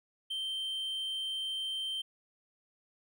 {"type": "tone", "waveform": "triangle", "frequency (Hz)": 3127, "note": "G7", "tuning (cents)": -5, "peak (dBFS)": -32, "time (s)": [0.3, 2.02], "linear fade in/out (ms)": 10, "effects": []}